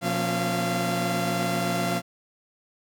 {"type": "tone cluster", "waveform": "sawtooth", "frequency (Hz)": [120.9, 177.3, 234.4, 277.6, 686], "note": ["B2", "F3", "A#3", "C#4", "F5"], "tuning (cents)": [-36, 26, 10, 3, -31], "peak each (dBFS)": [-29, -24, -32, -30, -24], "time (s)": [0.01, 2.02], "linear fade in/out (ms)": 50, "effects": []}